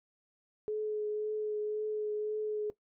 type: tone with vibrato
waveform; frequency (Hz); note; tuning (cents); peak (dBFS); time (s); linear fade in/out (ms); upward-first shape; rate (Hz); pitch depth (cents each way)
sine; 425.2; G#4; +41; -31; 0.68-2.7; 0; triangle; 1.9; 17
effects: noise-tail reverb RT60 0.1 s tail -17 dB re dry